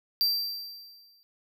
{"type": "tone with exponential decay", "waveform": "square", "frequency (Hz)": 4699, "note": "D8", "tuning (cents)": 0, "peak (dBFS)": -21, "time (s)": [0.21, 1.23], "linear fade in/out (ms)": 0, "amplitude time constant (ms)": 220, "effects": []}